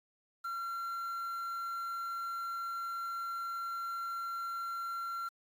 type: tone with quantisation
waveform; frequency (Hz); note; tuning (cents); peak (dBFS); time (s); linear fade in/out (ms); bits
triangle; 1367; F6; -37; -34; 0.44-5.29; 10; 9
effects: AAC 48 kbps